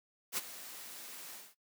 white noise with ADSR envelope, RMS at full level -33 dBFS, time 0.32-1.55 s, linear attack 54 ms, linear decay 28 ms, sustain -15 dB, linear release 210 ms, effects noise-tail reverb RT60 0.1 s tail -17 dB re dry + high-pass 200 Hz 12 dB/octave

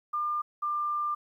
sine tone pair in turn, 1200 / 1193.1 Hz, D6 / D6, +37 / +27 cents, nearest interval unison, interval 10 cents, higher first, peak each -27 dBFS, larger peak neither, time 0.13-0.42 / 0.62-1.15 s, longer second, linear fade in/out 10 ms, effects 11-bit

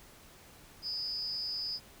sine tone with amplitude modulation, 4978 Hz, D#8, in tune, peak -30 dBFS, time 0.82-1.8 s, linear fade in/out 50 ms, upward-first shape sine, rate 270 Hz, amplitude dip 85%, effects pink hiss -56 dBFS RMS until 2 s

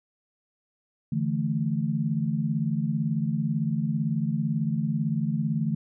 sine chord, D suspended second, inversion none, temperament equal, 146.83 / 164.81 / 220 Hz, D3 / E3 / A3, 0 / 0 / 0 cents, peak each -28 dBFS, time 1.12-5.75 s, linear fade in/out 5 ms, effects none

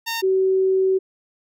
10% pulse / sine tone pair in turn, 916 / 379.6 Hz, A#5 / F#4, -31 / +44 cents, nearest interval octave + minor third, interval 1525 cents, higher first, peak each -15 / -15 dBFS, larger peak neither, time 0.06-0.22 / 0.22-0.99 s, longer second, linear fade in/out 20 ms, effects none

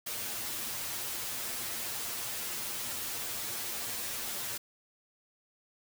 white noise with comb filter, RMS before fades -37 dBFS, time 0.06-4.58 s, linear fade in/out 10 ms, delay 8.6 ms, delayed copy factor +0.95, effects none

